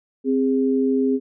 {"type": "tone pair together", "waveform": "sine", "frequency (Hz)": [262.1, 409.8], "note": ["C4", "G#4"], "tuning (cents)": [3, -23], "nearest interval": "minor sixth", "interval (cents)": 774, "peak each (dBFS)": [-18, -21], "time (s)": [0.24, 1.2], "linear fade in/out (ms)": 50, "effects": []}